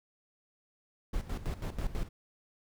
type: noise with tremolo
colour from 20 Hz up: brown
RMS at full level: -33 dBFS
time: 1.13-2.09 s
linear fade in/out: 10 ms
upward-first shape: square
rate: 6.1 Hz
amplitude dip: 75%
effects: none